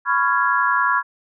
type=chord; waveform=sine; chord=C# dominant seventh; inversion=third; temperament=just; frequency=997.9 / 1108.7 / 1385.9 / 1663.1 Hz; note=B5 / C#6 / E#6 / G#6; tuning=+18 / 0 / -14 / +2 cents; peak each=-21 dBFS; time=0.05-1.03 s; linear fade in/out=50 ms; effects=none